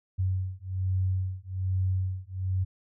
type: beating tone pair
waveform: sine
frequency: 93 / 94.2 Hz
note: F#2 / F#2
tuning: +9 / +32 cents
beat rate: 1.2 Hz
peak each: -29 dBFS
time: 0.18-2.65 s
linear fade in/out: 20 ms
effects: none